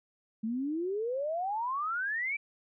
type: exponential sweep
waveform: sine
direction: up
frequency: 213.8 to 2359 Hz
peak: -30 dBFS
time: 0.43-2.37 s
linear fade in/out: 10 ms
effects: none